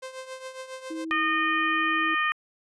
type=tone with tremolo; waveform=sawtooth; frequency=521 Hz; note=C5; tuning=7 cents flat; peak=-30 dBFS; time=0.02-1.05 s; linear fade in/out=10 ms; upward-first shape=triangle; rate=7.3 Hz; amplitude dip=75%
type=tone; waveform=sine; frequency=322 Hz; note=E4; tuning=41 cents flat; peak=-31 dBFS; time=0.9-2.15 s; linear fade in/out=10 ms
type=harmonic tone; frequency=613 Hz; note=D#5; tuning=26 cents flat; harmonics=2 / 3 / 4 / 5; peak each=-26 / -26 / -30 / -36 dBFS; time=1.11-2.32 s; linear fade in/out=0 ms
effects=resampled to 24000 Hz